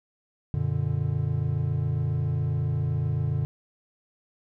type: chord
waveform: triangle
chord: Gb augmented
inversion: none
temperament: equal with one note detuned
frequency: 92.5 / 119.54 / 146.83 Hz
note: Gb2 / Bb2 / D3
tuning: 0 / +44 / 0 cents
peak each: -28 / -26 / -25 dBFS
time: 0.54-3.45 s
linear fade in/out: 0 ms
effects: none